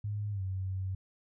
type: tone with pitch glide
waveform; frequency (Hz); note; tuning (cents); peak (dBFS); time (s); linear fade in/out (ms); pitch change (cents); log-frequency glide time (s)
sine; 103.83 to 94.66; G#2 to F#2; 0 to +40; -32; 0.04-0.95; 5; -160; 0.31-0.42
effects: none